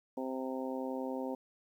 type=harmonic tone; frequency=130.8 Hz; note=C3; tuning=in tune; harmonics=2 / 3 / 4 / 5 / 6 / 7; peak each=-38 / -43 / -40 / -48 / -47 / -46 dBFS; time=0.17-1.35 s; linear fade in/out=5 ms; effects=11-bit